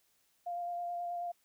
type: tone with vibrato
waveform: sine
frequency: 698.5 Hz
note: F5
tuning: in tune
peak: -35 dBFS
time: 0.46-1.32 s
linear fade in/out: 10 ms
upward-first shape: square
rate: 9.3 Hz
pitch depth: 11 cents each way
effects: white hiss -73 dBFS RMS until 1.44 s